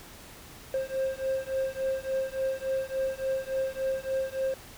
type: beating tone pair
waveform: triangle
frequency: 529 / 532.5 Hz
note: C5 / C5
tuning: +19 / +30 cents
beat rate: 3.5 Hz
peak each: -29 dBFS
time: 0.74-4.54 s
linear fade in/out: 2 ms
effects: pink hiss -48 dBFS RMS until 4.77 s